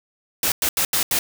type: noise bursts at uneven times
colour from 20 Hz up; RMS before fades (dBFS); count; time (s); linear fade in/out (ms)
white; -20; 5; 0.43-0.52 / 0.62-0.69 / 0.77-0.85 / 0.93-1.03 / 1.11-1.19; 2
effects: none